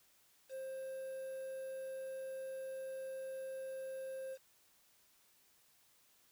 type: tone with quantisation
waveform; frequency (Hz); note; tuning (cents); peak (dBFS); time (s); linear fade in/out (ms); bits
triangle; 529; C5; +19; -40; 0.49-4.38; 50; 10
effects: white hiss -70 dBFS RMS until 6.31 s